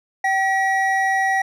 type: tone pair together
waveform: triangle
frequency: 771 / 1921.6 Hz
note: G5 / B6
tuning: -29 / -48 cents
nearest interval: octave + major third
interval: 1581 cents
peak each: -17 / -18 dBFS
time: 0.24-1.42 s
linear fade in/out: 5 ms
effects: none